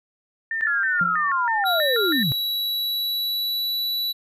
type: tone with vibrato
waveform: sine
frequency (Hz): 1589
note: G6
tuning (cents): +23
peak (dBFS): -23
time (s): 0.51-2.23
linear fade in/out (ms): 2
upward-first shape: square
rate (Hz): 3.1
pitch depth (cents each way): 220
type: linear sweep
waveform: sine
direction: down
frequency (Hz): 1792 to 116.54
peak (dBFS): -21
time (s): 0.61-2.32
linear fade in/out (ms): 0
type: tone with exponential decay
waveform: triangle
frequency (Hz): 176.1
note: F3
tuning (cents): +15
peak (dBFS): -23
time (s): 1.01-1.35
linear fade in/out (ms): 2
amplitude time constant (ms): 72
type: tone with pitch glide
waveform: square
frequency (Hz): 3901 to 3942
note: B7 to B7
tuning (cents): -22 to -4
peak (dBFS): -23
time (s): 1.65-4.13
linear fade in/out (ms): 20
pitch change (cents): +18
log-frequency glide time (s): 1.89-3.78
effects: none